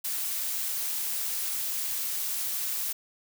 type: noise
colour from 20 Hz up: blue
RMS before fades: -31 dBFS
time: 0.04-2.93 s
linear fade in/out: 10 ms
effects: none